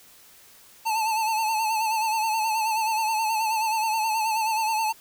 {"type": "tone with vibrato", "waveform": "square", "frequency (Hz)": 880, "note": "A5", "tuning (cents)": 0, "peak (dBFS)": -23, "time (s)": [0.85, 4.93], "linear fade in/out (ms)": 20, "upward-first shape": "sine", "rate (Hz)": 9.4, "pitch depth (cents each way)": 56, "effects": ["white hiss -52 dBFS RMS until 5 s"]}